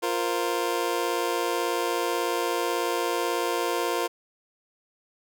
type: chord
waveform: 25% pulse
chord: F suspended fourth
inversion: none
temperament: just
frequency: 349.2 / 465.6 / 523.8 Hz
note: F4 / Bb4 / C5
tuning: 0 / -2 / +2 cents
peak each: -25 / -25 / -28 dBFS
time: 0.02-4.08 s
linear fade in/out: 20 ms
effects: none